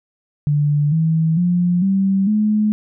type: tone with pitch steps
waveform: sine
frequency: 146.83 / 161.05 / 176.64 / 193.74 / 212.5 Hz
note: D3 / E3 / F3 / G3 / G#3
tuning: 0 / -40 / +20 / -20 / +40 cents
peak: -13 dBFS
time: 0.47-2.72 s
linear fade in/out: 0 ms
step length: 450 ms
effects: none